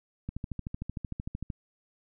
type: click train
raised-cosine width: 5 ms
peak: -22 dBFS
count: 17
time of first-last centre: 0.29-1.502 s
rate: 13.2 Hz
effects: none